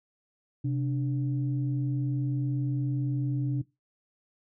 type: tone pair together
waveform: sine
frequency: 130.83 / 293.7 Hz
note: C3 / D4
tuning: 0 / 0 cents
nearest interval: octave + major second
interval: 1400 cents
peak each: -26 / -32 dBFS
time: 0.64-3.62 s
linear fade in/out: 10 ms
effects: noise-tail reverb RT60 0.2 s tail -19 dB re dry + tanh soft clip ceiling -18 dBFS